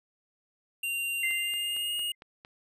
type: tone with pitch glide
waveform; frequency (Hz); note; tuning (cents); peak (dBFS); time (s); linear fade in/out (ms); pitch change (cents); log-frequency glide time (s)
square; 2775 to 2861; F7 to F7; -12 to +41; -30; 0.83-2.12; 5; +53; 1.26-1.96
type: tone with exponential decay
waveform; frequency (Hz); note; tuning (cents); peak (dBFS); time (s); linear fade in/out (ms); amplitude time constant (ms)
sine; 2080; C7; -11; -26; 1.23-2.15; 5; 200
type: click train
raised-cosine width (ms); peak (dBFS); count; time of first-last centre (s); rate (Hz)
0.3; -31; 6; 1.31-2.449; 4.39
effects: none